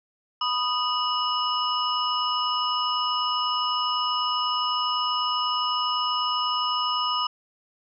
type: tone cluster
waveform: sine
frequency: 991 / 1239 / 2928 / 5240 Hz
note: B5 / D#6 / F#7 / E8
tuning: +6 / -8 / -19 / -11 cents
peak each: -29 / -26 / -28 / -32 dBFS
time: 0.41-7.27 s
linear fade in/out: 5 ms
effects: none